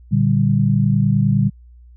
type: chord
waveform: sine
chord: G minor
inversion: first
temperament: equal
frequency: 116.54 / 146.83 / 196 Hz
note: Bb2 / D3 / G3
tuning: 0 / 0 / 0 cents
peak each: -17 dBFS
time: 0.11-1.5 s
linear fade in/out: 20 ms
effects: added 60 Hz sine -41 dBFS peak until 1.96 s